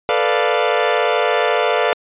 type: chord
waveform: sawtooth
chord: B half-diminished seventh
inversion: third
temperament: equal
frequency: 440 / 493.9 / 587.3 / 698.5 Hz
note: A4 / B4 / D5 / F5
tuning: 0 / 0 / 0 / 0 cents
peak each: -16 dBFS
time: 0.09-1.93 s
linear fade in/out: 0 ms
effects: resampled to 8000 Hz